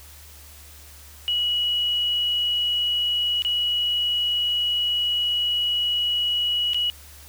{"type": "tone with dropouts", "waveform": "sine", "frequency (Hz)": 2920, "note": "F#7", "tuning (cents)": -24, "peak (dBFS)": -20, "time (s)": [1.28, 6.9], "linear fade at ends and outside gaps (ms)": 0, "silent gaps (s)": [[3.421, 3.449], [6.734, 6.745]], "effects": ["added 73 Hz sine -46 dBFS peak until 7.28 s", "white hiss -47 dBFS RMS until 7.28 s"]}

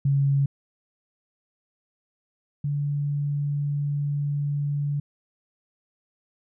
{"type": "tone pair in turn", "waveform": "sine", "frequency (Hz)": [139.3, 144.24], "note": ["C#3", "D3"], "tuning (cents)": [9, -31], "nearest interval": "minor second", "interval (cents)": 60, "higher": "second", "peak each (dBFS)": [-18, -23], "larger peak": "first", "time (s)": [[0.05, 0.46], [2.64, 5]], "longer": "second", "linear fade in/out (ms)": 5, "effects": []}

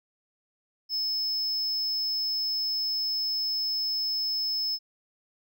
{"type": "tone", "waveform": "triangle", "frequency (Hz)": 5220, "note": "E8", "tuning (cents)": -18, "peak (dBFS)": -25, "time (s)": [0.89, 4.79], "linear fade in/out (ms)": 50, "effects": []}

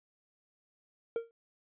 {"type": "tone with exponential decay", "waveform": "triangle", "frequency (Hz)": 461.6, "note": "A#4", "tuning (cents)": -17, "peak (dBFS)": -25, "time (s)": [1.16, 1.31], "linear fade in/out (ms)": 1, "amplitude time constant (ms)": 31, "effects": ["resampled to 8000 Hz"]}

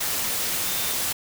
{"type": "tone in noise", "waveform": "sine", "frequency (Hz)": 3600, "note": "A7", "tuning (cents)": 39, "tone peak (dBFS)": -36, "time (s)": [0.65, 0.94], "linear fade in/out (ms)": 10, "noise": "white", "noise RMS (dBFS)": -26, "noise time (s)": [0, 1.13], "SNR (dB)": -13, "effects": []}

